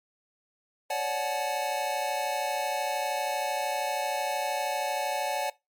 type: chord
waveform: square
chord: D major seventh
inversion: third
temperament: equal with one note detuned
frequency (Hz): 554.4 / 587.3 / 740 / 859.4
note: C#5 / D5 / F#5 / A5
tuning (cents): 0 / 0 / 0 / -41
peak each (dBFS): -36 / -35 / -33 / -33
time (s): 0.9-5.5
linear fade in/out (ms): 5
effects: noise-tail reverb RT60 0.2 s tail -20 dB re dry + MP3 96 kbps